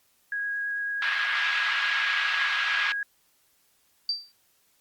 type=tone with vibrato; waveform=sine; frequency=1649 Hz; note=G#6; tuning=13 cents flat; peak=-27 dBFS; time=0.32-3.03 s; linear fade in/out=2 ms; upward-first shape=triangle; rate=9 Hz; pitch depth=10 cents each way
type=band-pass noise; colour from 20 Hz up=pink; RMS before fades=-28 dBFS; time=1.02-2.92 s; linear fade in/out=0 ms; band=1300 to 3400 Hz; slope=24 dB/octave
type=tone with exponential decay; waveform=sine; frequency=4664 Hz; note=D8; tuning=13 cents flat; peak=-21 dBFS; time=4.09-4.32 s; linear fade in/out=2 ms; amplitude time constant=50 ms
effects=white hiss -66 dBFS RMS until 4.8 s + Opus 48 kbps